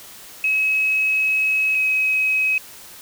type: tone pair in turn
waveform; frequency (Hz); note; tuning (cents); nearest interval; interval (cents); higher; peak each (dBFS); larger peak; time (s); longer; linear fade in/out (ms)
sine; 2562 / 2544; E7 / D#7; -50 / +38; unison; 12; first; -16; neither; 0.44-1.75 / 1.75-2.58; first; 2
effects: white hiss -41 dBFS RMS until 3.01 s